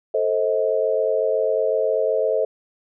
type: chord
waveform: sine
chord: A diminished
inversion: none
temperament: just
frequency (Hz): 440 / 528 / 633.6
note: A4 / C5 / Eb5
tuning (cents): 0 / +16 / +31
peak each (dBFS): -22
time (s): 0.14-2.45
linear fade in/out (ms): 5
effects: none